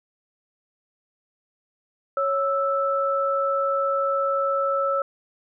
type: tone pair together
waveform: sine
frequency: 552.4 / 1318.5 Hz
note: C#5 / E6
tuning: -6 / 0 cents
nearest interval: octave + minor third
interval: 1506 cents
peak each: -23 dBFS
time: 2.17-5.02 s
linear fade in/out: 2 ms
effects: none